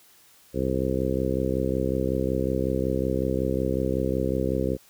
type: harmonic tone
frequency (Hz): 65.41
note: C2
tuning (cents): 0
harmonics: 1 / 2 / 3 / 4 / 5 / 6 / 7 / 8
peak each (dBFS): -31 / -31 / -31 / -31 / -31 / -31 / -31 / -31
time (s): 0.53-4.78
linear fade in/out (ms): 50
effects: white hiss -56 dBFS RMS until 4.89 s